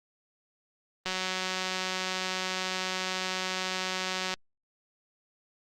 click train, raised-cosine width 0.2 ms, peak -14 dBFS, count 611, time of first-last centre 1.06-4.34 s, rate 186 Hz, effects Opus 32 kbps

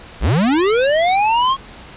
square linear sweep, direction up, 32.23 to 1100 Hz, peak -13 dBFS, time 0.2-1.57 s, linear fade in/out 50 ms, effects pink hiss -38 dBFS RMS until 1.96 s + resampled to 8000 Hz

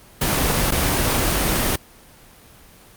pink noise with dropouts, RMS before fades -19 dBFS, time 0.21-1.76 s, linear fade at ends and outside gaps 5 ms, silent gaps 0.709-0.719 s, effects pink hiss -47 dBFS RMS until 2.96 s + Opus 24 kbps

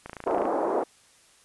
click train, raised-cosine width 0.5 ms, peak -22 dBFS, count 12, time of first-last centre 0.06-0.454 s, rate 27.9 Hz
pink band-pass noise, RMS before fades -26 dBFS, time 0.26-0.84 s, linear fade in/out 10 ms, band 350 to 920 Hz, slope 24 dB/octave
effects white hiss -58 dBFS RMS until 1.44 s + resampled to 24000 Hz

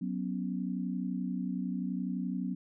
sine chord, F# suspended fourth, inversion none, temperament equal with one note detuned, 185 / 245.7 / 277.2 Hz, F#3 / B3 / C#4, 0 / -9 / 0 cents, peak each -34 / -36 / -39 dBFS, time 0.01-2.55 s, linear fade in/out 10 ms, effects none

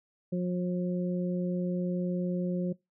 harmonic tone, 179.1 Hz, F3, 44 cents sharp, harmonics 1 / 2 / 3, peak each -28 / -36 / -37 dBFS, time 0.32-2.73 s, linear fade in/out 10 ms, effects noise-tail reverb RT60 0.2 s tail -23 dB re dry

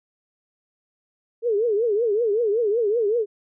sine tone with vibrato, 439.9 Hz, A4, in tune, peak -18 dBFS, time 1.42-3.26 s, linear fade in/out 50 ms, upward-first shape triangle, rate 5.3 Hz, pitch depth 200 cents each way, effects none

